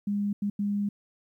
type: tone bursts at uneven times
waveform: sine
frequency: 203.6 Hz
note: G#3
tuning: 34 cents flat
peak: -25 dBFS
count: 3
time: 0.07-0.33 / 0.42-0.5 / 0.59-0.89 s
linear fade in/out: 5 ms
effects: 11-bit